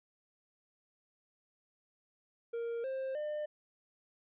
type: tone with pitch steps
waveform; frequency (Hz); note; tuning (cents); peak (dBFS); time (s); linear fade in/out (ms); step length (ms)
triangle; 466.2 / 529.4 / 601.1; A#4 / C5 / D5; 0 / +20 / +40; -33; 2.53-3.46; 10; 310
effects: resampled to 8000 Hz